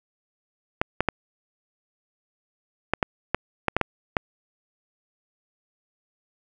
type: clicks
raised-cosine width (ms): 0.5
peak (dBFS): -5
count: 10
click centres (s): 0.815 / 1.006 / 1.087 / 2.936 / 3.028 / 3.346 / 3.683 / 3.766 / 3.813 / 4.168
effects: none